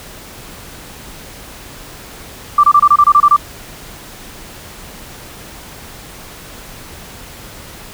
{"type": "tone bursts", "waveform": "sine", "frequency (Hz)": 1174.7, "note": "D6", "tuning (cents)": 0, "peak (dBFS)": -4, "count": 10, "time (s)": [2.58, 3.364], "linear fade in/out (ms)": 5, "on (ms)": 55, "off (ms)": 26, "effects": ["pink hiss -34 dBFS RMS until 7.93 s"]}